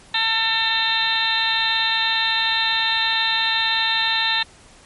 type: harmonic tone with a mistuned harmonic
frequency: 448.5 Hz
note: A4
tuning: 33 cents sharp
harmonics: 2 / 3 / 4 / 5 / 6 / 7 / 8 / 9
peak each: -26 / -33 / -23 / -33 / -27 / -32 / -22 / -24 dBFS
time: 0.14-4.43 s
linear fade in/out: 5 ms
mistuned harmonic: 8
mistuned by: +23 cents
effects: pink hiss -48 dBFS RMS until 4.85 s + MP3 48 kbps